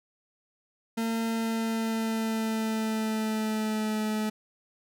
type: tone with pitch glide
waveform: 40% pulse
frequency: 226.9 to 215.3 Hz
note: A#3 to A3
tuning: -47 to -37 cents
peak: -26 dBFS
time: 0.97-4.3 s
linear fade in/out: 10 ms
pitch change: -90 cents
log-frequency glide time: 1.26-4.01 s
effects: none